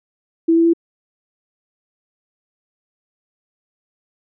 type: tone with pitch steps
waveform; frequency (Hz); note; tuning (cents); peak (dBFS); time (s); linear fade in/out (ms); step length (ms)
sine; 329.6 / 332.5 / 335.4; E4 / E4 / E4; 0 / +15 / +30; -10; 0.48-0.735; 10; 85
effects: none